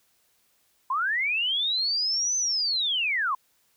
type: linear two-way sweep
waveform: sine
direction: up then down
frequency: 987.8 to 6180 to 987.8 Hz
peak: -23 dBFS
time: 0.9-3.35 s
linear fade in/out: 5 ms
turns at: 2.37 s
effects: white hiss -67 dBFS RMS until 3.76 s